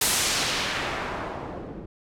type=noise with low-pass filter sweep; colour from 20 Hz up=white; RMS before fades=-28 dBFS; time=0.01-1.86 s; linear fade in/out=5 ms; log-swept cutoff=12000 to 300 Hz; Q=0.89; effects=none